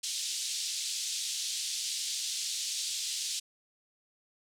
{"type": "band-pass noise", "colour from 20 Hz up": "pink", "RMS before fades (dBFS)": -35, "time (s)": [0.03, 3.4], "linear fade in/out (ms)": 10, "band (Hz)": [3500, 8600], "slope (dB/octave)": 24, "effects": []}